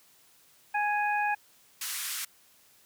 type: harmonic tone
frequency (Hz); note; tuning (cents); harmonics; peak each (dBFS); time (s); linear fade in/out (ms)
831; G#5; +1; 1 / 2 / 3; -27 / -31 / -34; 0.74-1.35; 10
type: band-pass noise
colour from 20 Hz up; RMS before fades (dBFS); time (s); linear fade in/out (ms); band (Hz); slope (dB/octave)
white; -35; 1.81-2.25; 5; 1200 to 14000; 24
effects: white hiss -61 dBFS RMS until 2.85 s + high-pass 60 Hz 12 dB/octave